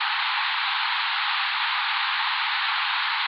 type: band-pass noise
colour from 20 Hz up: pink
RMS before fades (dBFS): -25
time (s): 0-3.27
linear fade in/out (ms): 10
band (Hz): 820 to 4300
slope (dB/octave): 96
effects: none